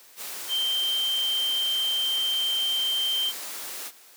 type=tone in noise; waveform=sine; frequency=3136 Hz; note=G7; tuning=in tune; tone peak=-23 dBFS; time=0.48-3.33 s; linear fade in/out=50 ms; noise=white; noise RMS=-36 dBFS; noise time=0.16-3.92 s; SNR=+10 dB; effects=white hiss -52 dBFS RMS until 4.16 s + high-pass 300 Hz 12 dB/octave